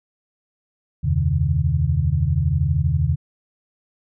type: tone cluster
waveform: sine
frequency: 78.4 / 90.9 / 130.1 / 150.9 Hz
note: D#2 / F#2 / C3 / D3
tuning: +14 / -30 / -9 / +47 cents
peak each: -22 dBFS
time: 1.03-3.16 s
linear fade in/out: 20 ms
effects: none